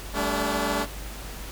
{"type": "chord", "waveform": "10% pulse", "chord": "G suspended second", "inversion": "none", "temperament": "equal with one note detuned", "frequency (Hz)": [196, 220, 287], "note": ["G3", "A3", "D4"], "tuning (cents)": [0, 0, -40], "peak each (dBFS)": [-22, -21, -19], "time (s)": [0.13, 0.87], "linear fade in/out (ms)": 50, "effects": ["added 50 Hz sine -37 dBFS peak until 1.51 s", "pink hiss -40 dBFS RMS until 1.51 s"]}